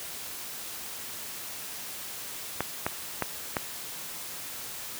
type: clicks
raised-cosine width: 0.5 ms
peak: -11 dBFS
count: 4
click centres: 2.606 / 2.865 / 3.223 / 3.568 s
effects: white hiss -39 dBFS RMS until 4.99 s + high-pass 60 Hz 12 dB/octave